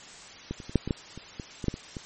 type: clicks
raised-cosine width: 3 ms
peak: -18 / -28 / -26 / -7 / -18 / -12 / -27 / -22 / -20 / -11 / -22 / -22 dBFS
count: 12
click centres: 0.51 / 0.602 / 0.695 / 0.757 / 0.876 / 0.908 / 1.176 / 1.398 / 1.642 / 1.683 / 1.741 / 1.968 s
effects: white hiss -46 dBFS RMS until 2.05 s + MP3 32 kbps